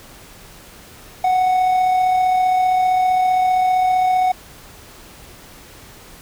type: tone with amplitude modulation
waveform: triangle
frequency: 740 Hz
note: F#5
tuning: in tune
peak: -10 dBFS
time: 1.24-4.32 s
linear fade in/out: 5 ms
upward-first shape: sine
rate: 35.3 Hz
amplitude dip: 30%
effects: pink hiss -42 dBFS RMS until 6.21 s